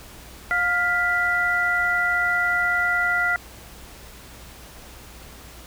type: tone cluster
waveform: sine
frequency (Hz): 710 / 1406 / 1976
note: F5 / F6 / B6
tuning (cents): +28 / +11 / 0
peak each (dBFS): -28 / -21 / -23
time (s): 0.51-3.36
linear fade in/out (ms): 0
effects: added 60 Hz sine -46 dBFS peak until 5.66 s + pink hiss -44 dBFS RMS until 5.66 s